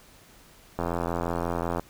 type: click train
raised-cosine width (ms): 1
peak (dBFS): -14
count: 87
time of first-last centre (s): 0.79-1.796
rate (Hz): 85.5
effects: pink hiss -54 dBFS RMS until 1.89 s